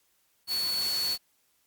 sine tone in noise, 4425 Hz, C#8, 4 cents flat, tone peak -27 dBFS, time 0.47-1.18 s, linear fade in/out 50 ms, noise white, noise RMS -36 dBFS, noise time 0.47-1.18 s, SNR +6 dB, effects white hiss -70 dBFS RMS until 1.66 s + Opus 48 kbps

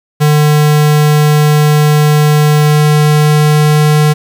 square tone with pitch glide, 150 to 150.87 Hz, D3 to D3, +37 to +47 cents, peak -6 dBFS, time 0.2-4.14 s, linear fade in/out 20 ms, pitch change +10 cents, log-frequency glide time 2.52-3.82 s, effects 7-bit

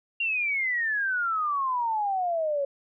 sine exponential sweep, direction down, 2791 to 549 Hz, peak -24 dBFS, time 0.2-2.65 s, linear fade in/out 5 ms, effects none

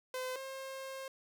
sawtooth tone pair in turn, 512 / 533.5 Hz, C5 / C5, -38 / +34 cents, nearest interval minor second, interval 72 cents, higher second, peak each -33 / -38 dBFS, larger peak first, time 0.14-0.36 / 0.36-1.08 s, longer second, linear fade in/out 2 ms, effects none

